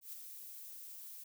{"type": "noise with ADSR envelope", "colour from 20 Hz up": "violet", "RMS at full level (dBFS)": -45, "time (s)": [0.01, 1.24], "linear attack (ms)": 120, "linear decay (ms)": 6, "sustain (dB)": -5, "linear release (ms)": 7, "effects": []}